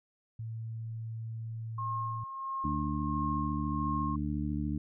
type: tone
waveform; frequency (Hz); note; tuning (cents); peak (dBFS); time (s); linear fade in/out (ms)
sine; 112.7; A2; +42; -36; 0.39-2.24; 5
type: tone with tremolo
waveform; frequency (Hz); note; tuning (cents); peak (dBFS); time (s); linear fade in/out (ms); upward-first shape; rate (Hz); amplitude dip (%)
sine; 1074; C6; +45; -32; 1.78-4.16; 5; sine; 1.5; 55
type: harmonic tone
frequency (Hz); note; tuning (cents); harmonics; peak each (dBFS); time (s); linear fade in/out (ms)
74; D2; +14; 1 / 2 / 3 / 4; -36 / -36 / -36 / -36; 2.64-4.78; 5
effects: none